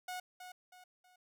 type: tone with echo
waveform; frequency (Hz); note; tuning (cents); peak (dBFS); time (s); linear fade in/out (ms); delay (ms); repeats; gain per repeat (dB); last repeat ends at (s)
sawtooth; 730; F#5; -24; -36; 0.08-0.2; 5; 320; 3; -8; 1.16
effects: none